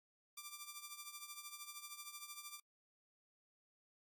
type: tone with tremolo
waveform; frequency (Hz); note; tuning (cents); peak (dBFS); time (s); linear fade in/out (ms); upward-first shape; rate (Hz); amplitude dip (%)
5% pulse; 1180; D6; +8; -34; 0.37-2.6; 5; triangle; 13; 75
effects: noise-tail reverb RT60 0.1 s tail -25 dB re dry + MP3 96 kbps